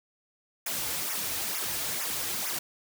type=noise with flanger; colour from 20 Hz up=white; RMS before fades=-32 dBFS; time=0.66-2.59 s; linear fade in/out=5 ms; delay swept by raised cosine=0.23 to 5.33 ms; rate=2.2 Hz; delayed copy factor=-0.95; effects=none